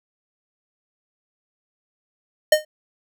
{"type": "tone with exponential decay", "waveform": "square", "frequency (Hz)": 613, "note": "D#5", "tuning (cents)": -26, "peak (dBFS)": -8, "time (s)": [2.52, 2.65], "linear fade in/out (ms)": 5, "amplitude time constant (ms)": 27, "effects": []}